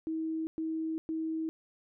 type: tone bursts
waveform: sine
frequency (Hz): 320.3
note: E4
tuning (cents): -50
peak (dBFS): -31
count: 3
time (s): 0.07-1.49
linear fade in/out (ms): 0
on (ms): 400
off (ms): 110
effects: none